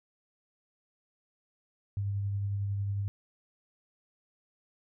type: tone with tremolo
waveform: sine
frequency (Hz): 100.1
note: G2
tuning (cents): +37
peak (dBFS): -28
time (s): 1.97-3.08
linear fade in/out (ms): 0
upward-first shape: triangle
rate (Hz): 11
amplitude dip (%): 25
effects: none